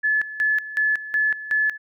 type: tone with tremolo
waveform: sine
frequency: 1723 Hz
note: A6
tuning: 37 cents flat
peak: -17 dBFS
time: 0.03-1.78 s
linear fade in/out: 20 ms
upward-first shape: square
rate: 2.7 Hz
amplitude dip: 80%
effects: none